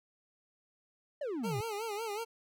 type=exponential sweep; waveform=triangle; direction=down; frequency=622.3 to 103.83 Hz; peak=-32 dBFS; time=1.21-1.61 s; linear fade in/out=5 ms
type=tone with vibrato; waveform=25% pulse; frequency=431.7 Hz; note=A4; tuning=33 cents flat; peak=-32 dBFS; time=1.43-2.25 s; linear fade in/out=20 ms; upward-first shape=sine; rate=5.4 Hz; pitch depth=120 cents each way
effects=none